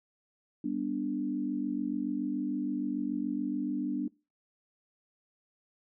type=chord; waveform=sine; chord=G major; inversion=none; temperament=equal with one note detuned; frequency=199.31 / 246.9 / 293.7 Hz; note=G3 / B3 / D4; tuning=+29 / 0 / 0 cents; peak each=-38 / -34 / -32 dBFS; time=0.64-4.08 s; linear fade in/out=5 ms; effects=noise-tail reverb RT60 0.3 s tail -23 dB re dry